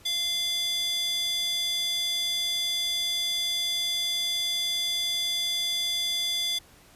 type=tone with high-pass filter; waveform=square; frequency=690 Hz; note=F5; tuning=21 cents flat; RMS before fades=-28 dBFS; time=0.05-6.59 s; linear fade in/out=10 ms; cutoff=3500 Hz; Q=3.5; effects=pink hiss -55 dBFS RMS until 6.95 s + resampled to 32000 Hz